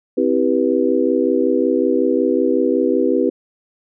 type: chord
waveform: sine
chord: C major seventh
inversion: none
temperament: just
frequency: 261.6 / 327 / 392.4 / 490.5 Hz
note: C4 / E4 / G4 / B4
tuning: 0 / -14 / +2 / -12 cents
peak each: -19 dBFS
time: 0.17-3.3 s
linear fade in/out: 10 ms
effects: none